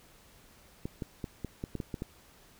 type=clicks; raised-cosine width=3 ms; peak=-22 dBFS; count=9; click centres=0.855 / 1.022 / 1.242 / 1.447 / 1.639 / 1.753 / 1.802 / 1.942 / 2.021 s; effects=pink hiss -59 dBFS RMS until 2.59 s